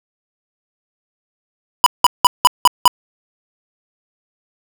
square tone bursts, 987.8 Hz, B5, in tune, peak -5 dBFS, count 6, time 1.84-2.878 s, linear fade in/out 0 ms, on 23 ms, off 180 ms, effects none

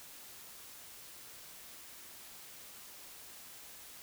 silence, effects white hiss -52 dBFS RMS until 4.02 s

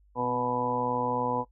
harmonic tone with a mistuned harmonic, 123.47 Hz, B2, in tune, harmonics 1 / 2 / 3 / 4 / 5 / 6 / 7 / 8, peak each -39 / -34 / -43 / -31 / -41 / -39 / -33 / -31 dBFS, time 0.15-1.45 s, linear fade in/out 50 ms, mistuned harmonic 2, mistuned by +18 cents, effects noise-tail reverb RT60 0.1 s tail -19 dB re dry + added 50 Hz sine -58 dBFS peak until 1.51 s

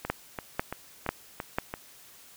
two click trains, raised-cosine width 0.5 ms, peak -11 / -18 dBFS, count 4 / 6, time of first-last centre 0.1-1.585 / 0.05-1.739 s, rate 2.02 / 2.96 Hz, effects white hiss -53 dBFS RMS until 2.36 s

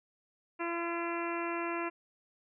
harmonic tone, 340 Hz, F4, 46 cents flat, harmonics 1 / 2 / 3 / 4 / 5 / 6 / 7 / 8, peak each -36 / -41 / -39 / -42 / -45 / -46 / -44 / -45 dBFS, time 0.59-1.9 s, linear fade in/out 20 ms, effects none

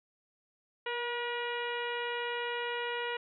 harmonic tone with a mistuned harmonic, 480.5 Hz, B4, 48 cents flat, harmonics 1 / 2 / 3 / 4 / 5 / 6 / 7 / 8, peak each -37 / -39 / -41 / -40 / -44 / -42 / -52 / -55 dBFS, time 0.86-3.17 s, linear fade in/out 5 ms, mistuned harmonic 1, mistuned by -16 cents, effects none

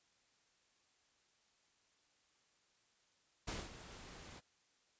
pink noise with ADSR envelope, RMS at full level -42 dBFS, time 3.47-4.41 s, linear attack 12 ms, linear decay 210 ms, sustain -12 dB, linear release 31 ms, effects white hiss -75 dBFS RMS until 4.99 s + resampled to 16000 Hz

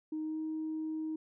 sine tone with pitch glide, 311.1 to 314.5 Hz, D#4 to D#4, 0 to +19 cents, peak -33 dBFS, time 0.12-1.16 s, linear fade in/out 5 ms, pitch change +19 cents, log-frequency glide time 0.22-0.39 s, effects tanh soft clip ceiling -30 dBFS

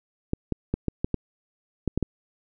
clicks, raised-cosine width 3 ms, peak -11 dBFS, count 9, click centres 0.334 / 0.523 / 0.74 / 0.883 / 1.045 / 1.143 / 1.877 / 1.976 / 2.027 s, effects none

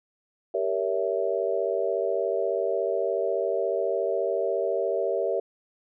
sine chord, G diminished seventh, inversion none, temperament equal with one note detuned, 392 / 466.2 / 562.8 / 659.3 Hz, G4 / Bb4 / Db5 / Fb5, 0 / 0 / +26 / 0 cents, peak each -29 dBFS, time 0.54-5.4 s, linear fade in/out 5 ms, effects none

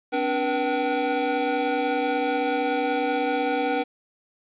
square tone cluster, 260.7 / 291.1 / 483.5 / 766 Hz, C4 / D4 / B4 / G5, -6 / -15 / -37 / -40 cents, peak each -33 / -29 / -27 / -27 dBFS, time 0.12-3.84 s, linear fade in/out 20 ms, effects resampled to 8000 Hz + 9-bit

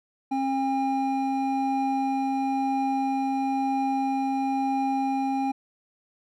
triangle tone pair together, 269 / 806 Hz, C4 / G5, +48 / +48 cents, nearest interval octave + perfect fifth, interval 1900 cents, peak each -24 dBFS, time 0.31-5.52 s, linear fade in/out 10 ms, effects none

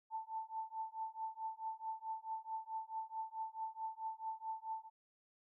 sine tone with tremolo, 886 Hz, A5, 12 cents sharp, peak -37 dBFS, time 0.1-4.9 s, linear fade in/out 50 ms, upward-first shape triangle, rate 4.6 Hz, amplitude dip 100%, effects none

